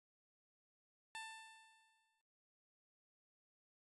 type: tone with exponential decay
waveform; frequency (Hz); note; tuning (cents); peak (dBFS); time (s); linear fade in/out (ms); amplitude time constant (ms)
15% pulse; 888; A5; +16; -39; 1.15-2.21; 0; 230
effects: AAC 32 kbps